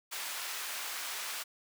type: high-pass noise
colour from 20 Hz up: pink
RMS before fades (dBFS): -39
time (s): 0.11-1.44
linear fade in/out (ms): 20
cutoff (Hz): 1200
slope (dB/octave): 12
effects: none